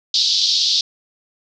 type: band-pass noise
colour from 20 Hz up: pink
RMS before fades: -17 dBFS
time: 0.14-0.81 s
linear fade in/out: 2 ms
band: 3600 to 5300 Hz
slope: 48 dB/octave
effects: none